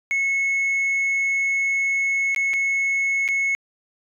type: tone with dropouts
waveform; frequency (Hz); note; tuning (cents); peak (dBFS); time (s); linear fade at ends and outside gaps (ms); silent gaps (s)
sine; 2191; C#7; -21; -16; 0.11-3.55; 0; 2.347-2.362 / 2.534-2.538 / 3.279-3.287
effects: tanh soft clip ceiling -18 dBFS